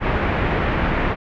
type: low-pass noise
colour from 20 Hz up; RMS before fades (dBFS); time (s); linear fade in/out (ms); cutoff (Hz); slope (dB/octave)
pink; -20; 0-1.16; 50; 2400; 24
effects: none